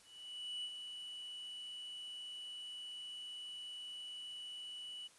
triangle tone with ADSR envelope, 2955 Hz, F#7, 3 cents flat, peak -38 dBFS, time 0.03-5.08 s, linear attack 610 ms, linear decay 52 ms, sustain -6 dB, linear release 15 ms, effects white hiss -64 dBFS RMS until 5.18 s + resampled to 24000 Hz

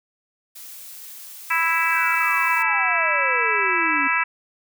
blue noise, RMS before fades -39 dBFS, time 0.55-2.63 s, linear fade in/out 10 ms
harmonic tone, 329.6 Hz, E4, in tune, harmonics 3 / 4 / 5 / 6 / 7 / 8, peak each -25 / -25 / -25 / -25 / -25 / -25 dBFS, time 1.5-4.24 s, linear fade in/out 10 ms
sine exponential sweep, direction down, 1647 to 270 Hz, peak -28 dBFS, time 1.91-4.08 s, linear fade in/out 10 ms
effects none

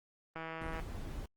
click train, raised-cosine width 0.5 ms, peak -27 dBFS, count 72, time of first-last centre 0.36-0.798 s, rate 162 Hz
brown noise, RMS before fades -42 dBFS, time 0.61-1.26 s, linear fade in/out 5 ms
effects Opus 24 kbps

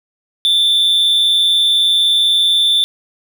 triangle tone with amplitude modulation, 3539 Hz, A7, 9 cents sharp, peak -6 dBFS, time 0.45-2.84 s, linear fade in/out 0 ms, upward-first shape sine, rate 180 Hz, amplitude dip 55%, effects none

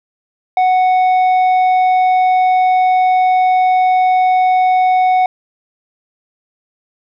sine tone with tanh clipping, 740 Hz, F#5, in tune, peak -10 dBFS, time 0.57-5.26 s, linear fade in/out 2 ms, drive 6 dB, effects none

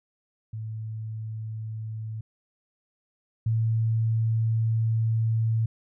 sine tone pair in turn, 110 / 112.51 Hz, A2 / A2, 0 / +39 cents, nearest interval unison, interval 39 cents, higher second, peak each -31 / -21 dBFS, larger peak second, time 0.53-2.21 / 3.46-5.66 s, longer second, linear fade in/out 5 ms, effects none

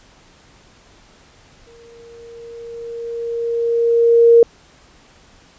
sine tone with exponential growth, 466.2 Hz, A#4, in tune, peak -4 dBFS, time 1.67-4.43 s, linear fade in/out 2 ms, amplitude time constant 600 ms, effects pink hiss -49 dBFS RMS until 5.58 s + resampled to 16000 Hz

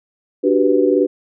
sine chord, G major seventh, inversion second, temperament equal, 293.7 / 370 / 392 / 493.9 Hz, D4 / F#4 / G4 / B4, 0 / 0 / 0 / 0 cents, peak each -17 dBFS, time 0.43-1.07 s, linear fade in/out 20 ms, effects none

